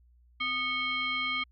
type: tone with frequency modulation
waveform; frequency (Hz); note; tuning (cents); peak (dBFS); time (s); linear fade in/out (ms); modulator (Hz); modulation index
sine; 2208; C#7; -7; -28; 0.4-1.44; 10; 975; 1.1
effects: added 60 Hz sine -58 dBFS peak until 1.51 s